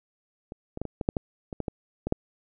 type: clicks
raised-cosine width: 2 ms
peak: -24 / -21 / -17 / -20 / -16 / -9 / -13 / -21 / -16 / -16 / -16 / -9 dBFS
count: 12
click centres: 0.521 / 0.774 / 0.816 / 0.853 / 1.012 / 1.089 / 1.168 / 1.528 / 1.603 / 1.682 / 2.07 / 2.124 s
effects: none